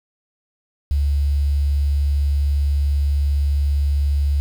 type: tone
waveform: sine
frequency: 71.3 Hz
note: C#2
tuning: 49 cents sharp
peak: -15 dBFS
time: 0.91-4.4 s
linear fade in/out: 0 ms
effects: 7-bit